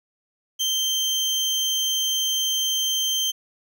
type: tone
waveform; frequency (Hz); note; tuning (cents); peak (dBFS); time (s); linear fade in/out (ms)
30% pulse; 3136; G7; 0; -18; 0.59-3.32; 20
effects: 10-bit

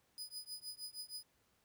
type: tone with tremolo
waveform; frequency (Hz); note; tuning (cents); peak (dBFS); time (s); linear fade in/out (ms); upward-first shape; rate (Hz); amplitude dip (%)
sawtooth; 4978; D#8; 0; -39; 0.18-1.23; 0; triangle; 6.4; 100
effects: pink hiss -75 dBFS RMS until 1.64 s + high-pass 60 Hz 12 dB/octave

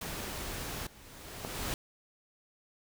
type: noise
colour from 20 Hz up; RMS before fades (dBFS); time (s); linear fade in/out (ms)
pink; -39; 0.01-0.87; 5
type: noise with exponential growth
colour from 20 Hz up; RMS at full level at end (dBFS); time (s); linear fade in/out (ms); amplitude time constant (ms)
pink; -34; 0.26-1.74; 1; 320
type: click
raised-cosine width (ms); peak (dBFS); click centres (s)
1; -22; 1.449
effects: none

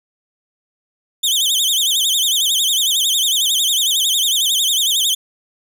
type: tone with vibrato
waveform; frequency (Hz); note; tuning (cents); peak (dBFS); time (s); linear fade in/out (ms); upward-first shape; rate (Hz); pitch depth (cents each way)
sawtooth; 3381; G#7; +30; -11; 1.23-5.15; 10; sine; 11; 190
effects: none

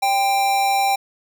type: tone with amplitude modulation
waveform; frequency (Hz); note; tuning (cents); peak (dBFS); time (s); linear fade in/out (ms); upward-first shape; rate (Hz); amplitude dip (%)
square; 789; G5; +11; -15; 0.02-0.96; 10; sine; 232; 35
effects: none

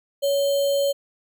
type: tone with sample-and-hold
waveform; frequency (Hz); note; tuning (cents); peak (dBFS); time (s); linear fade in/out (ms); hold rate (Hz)
sine; 561; C#5; +21; -18; 0.22-0.93; 20; 3675
effects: none

